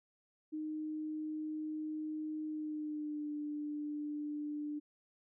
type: tone with pitch glide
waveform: sine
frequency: 308.7 to 296.8 Hz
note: D#4 to D4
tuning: -14 to +18 cents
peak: -37 dBFS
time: 0.52-4.8 s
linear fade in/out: 20 ms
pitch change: -68 cents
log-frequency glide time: 2.46-3.31 s
effects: none